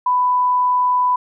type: tone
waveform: sine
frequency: 995 Hz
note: B5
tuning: 13 cents sharp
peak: -13 dBFS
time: 0.06-1.16 s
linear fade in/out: 5 ms
effects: none